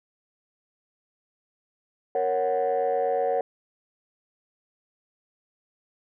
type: chord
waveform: sine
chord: F# major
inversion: first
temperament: equal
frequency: 466.2 / 554.4 / 740 Hz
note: A#4 / C#5 / F#5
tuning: 0 / 0 / 0 cents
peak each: -25 dBFS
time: 2.15-3.41 s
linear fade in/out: 2 ms
effects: tanh soft clip ceiling -17 dBFS